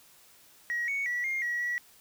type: tone with pitch steps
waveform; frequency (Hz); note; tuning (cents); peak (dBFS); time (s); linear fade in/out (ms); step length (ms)
sine; 1902 / 2223 / 1943 / 2123 / 1918 / 1934; A#6 / C#7 / B6 / C7 / A#6 / B6; +34 / +4 / -29 / +25 / +49 / -37; -27; 0.7-1.78; 0; 180
effects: tanh soft clip ceiling -25 dBFS + white hiss -58 dBFS RMS until 2 s